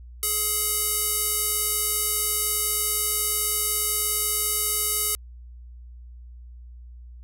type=tone with band-pass filter; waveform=square; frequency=422.8 Hz; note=G#4; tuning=31 cents sharp; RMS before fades=-25 dBFS; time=0.23-5.15 s; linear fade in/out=0 ms; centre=11000 Hz; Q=2.3; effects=added 60 Hz sine -40 dBFS peak until 7.23 s